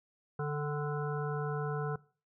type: harmonic tone with a mistuned harmonic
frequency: 146.83 Hz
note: D3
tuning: in tune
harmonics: 1 / 3 / 5 / 7 / 9 / 10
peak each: -34 / -37 / -43 / -45 / -44 / -46 dBFS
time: 0.39-1.96 s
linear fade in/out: 5 ms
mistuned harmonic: 5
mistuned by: +31 cents
effects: noise-tail reverb RT60 0.4 s tail -21 dB re dry